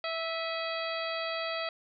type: harmonic tone with a mistuned harmonic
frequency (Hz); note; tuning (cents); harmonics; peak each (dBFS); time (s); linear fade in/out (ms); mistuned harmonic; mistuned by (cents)
656; E5; -9; 1 / 2 / 3 / 4 / 5 / 6 / 7; -35 / -38 / -40 / -41 / -42 / -43 / -43; 0.04-1.69; 2; 4; -63
effects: none